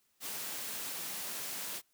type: high-pass noise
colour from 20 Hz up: white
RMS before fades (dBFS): -40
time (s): 0.2-1.82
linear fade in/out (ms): 50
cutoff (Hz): 130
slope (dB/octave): 24
effects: white hiss -74 dBFS RMS until 1.93 s